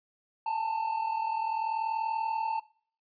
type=tone pair together; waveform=triangle; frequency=857 / 897.5 Hz; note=A5 / A5; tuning=-46 / +34 cents; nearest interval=minor second; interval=80 cents; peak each=-33 / -27 dBFS; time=0.46-2.6 s; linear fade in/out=5 ms; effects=noise-tail reverb RT60 0.5 s tail -22 dB re dry + resampled to 11025 Hz